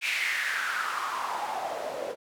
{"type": "noise with band-pass filter sweep", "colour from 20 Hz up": "white", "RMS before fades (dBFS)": -31, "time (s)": [0.01, 2.16], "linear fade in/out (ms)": 50, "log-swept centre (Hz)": [2500, 500], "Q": 5.2, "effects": []}